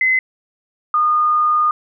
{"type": "tone pair in turn", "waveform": "sine", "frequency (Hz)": [2044, 1222.8], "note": ["C7", "D#6"], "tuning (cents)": [-41, -30], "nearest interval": "major sixth", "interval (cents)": 889, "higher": "first", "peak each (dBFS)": -12, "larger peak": "neither", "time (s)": [[0.01, 0.19], [0.94, 1.71]], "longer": "second", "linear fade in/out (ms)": 2, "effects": []}